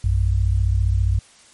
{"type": "tone pair together", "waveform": "sine", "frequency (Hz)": [59.36, 94.3], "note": ["A#1", "F#2"], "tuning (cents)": [32, 33], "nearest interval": "minor sixth", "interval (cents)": 801, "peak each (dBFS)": -18, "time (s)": [0.04, 1.19], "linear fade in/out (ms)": 5, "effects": ["white hiss -50 dBFS RMS until 1.53 s", "MP3 48 kbps"]}